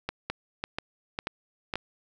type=two click trains; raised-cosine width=0.3 ms; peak=-14 / -14 dBFS; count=4 / 4; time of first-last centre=0.3-1.756 / 0.09-1.738 s; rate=2.06 / 1.82 Hz; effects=none